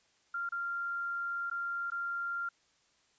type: tone with dropouts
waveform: sine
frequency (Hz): 1389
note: F6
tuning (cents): -10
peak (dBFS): -33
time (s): 0.34-2.49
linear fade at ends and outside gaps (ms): 5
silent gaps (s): 0.491-0.521 / 1.5-1.512 / 1.903-1.918
effects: white hiss -70 dBFS RMS until 3.18 s + resampled to 16000 Hz